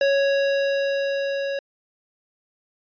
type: tone with level ramp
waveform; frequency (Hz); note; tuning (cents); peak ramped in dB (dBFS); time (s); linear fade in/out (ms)
square; 554.4; C#5; 0; -17 to -25; 0.01-1.59; 2
effects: resampled to 11025 Hz